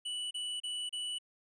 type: tone bursts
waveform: square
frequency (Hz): 2960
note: F#7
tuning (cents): 0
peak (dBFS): -36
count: 4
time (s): 0.05-1.186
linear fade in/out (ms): 10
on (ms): 260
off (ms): 32
effects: resampled to 22050 Hz